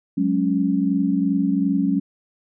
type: chord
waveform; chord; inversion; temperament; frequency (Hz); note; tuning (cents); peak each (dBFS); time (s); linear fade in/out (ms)
sine; F# suspended second; none; equal; 185 / 207.7 / 277.2; F#3 / G#3 / C#4; 0 / 0 / 0; -22 / -23 / -20; 0.17-2; 10
effects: none